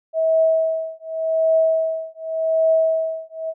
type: tone with tremolo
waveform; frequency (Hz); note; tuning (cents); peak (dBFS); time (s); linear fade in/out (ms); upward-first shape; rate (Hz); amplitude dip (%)
sine; 645; E5; -38; -12; 0.13-3.54; 50; triangle; 0.87; 100
effects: none